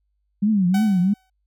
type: tone with vibrato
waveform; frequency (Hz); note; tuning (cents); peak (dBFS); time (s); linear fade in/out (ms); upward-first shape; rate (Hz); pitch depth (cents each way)
sine; 196.5; G3; +4; -15; 0.42-1.14; 10; triangle; 3; 220
type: tone with exponential decay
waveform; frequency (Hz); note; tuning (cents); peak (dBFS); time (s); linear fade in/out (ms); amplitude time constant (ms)
sawtooth; 755; F#5; +35; -22; 0.74-1.3; 5; 120
effects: added 50 Hz sine -67 dBFS peak until 1.46 s